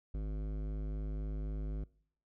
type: tone with hard clipping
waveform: sine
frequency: 51.91 Hz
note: G#1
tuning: in tune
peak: -37 dBFS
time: 0.14-1.84 s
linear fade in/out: 5 ms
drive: 15 dB
effects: noise-tail reverb RT60 0.6 s tail -23 dB re dry